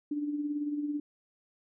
sine tone with tremolo, 293.7 Hz, D4, in tune, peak -28 dBFS, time 0.11-1 s, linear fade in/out 5 ms, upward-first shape sine, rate 18 Hz, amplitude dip 50%, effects none

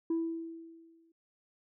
sine tone with exponential decay, 329.6 Hz, E4, in tune, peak -25 dBFS, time 0.1-1.12 s, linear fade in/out 5 ms, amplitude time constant 220 ms, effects tanh soft clip ceiling -26 dBFS

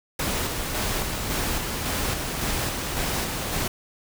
pink noise with tremolo, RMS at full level -26 dBFS, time 0.19-3.68 s, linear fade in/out 5 ms, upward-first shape square, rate 1.8 Hz, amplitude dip 30%, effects none

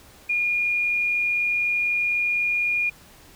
sine tone, 2428 Hz, D#7, 43 cents flat, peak -20 dBFS, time 0.29-2.9 s, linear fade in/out 10 ms, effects pink hiss -50 dBFS RMS until 3.35 s

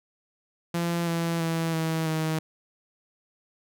sawtooth tone with pitch steps, 170.6 / 167.48 / 164.41 / 161.4 / 158.44 Hz, F3 / E3 / E3 / E3 / D#3, -40 / +28 / -4 / -36 / +32 cents, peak -21 dBFS, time 0.74-2.39 s, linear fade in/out 5 ms, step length 330 ms, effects none

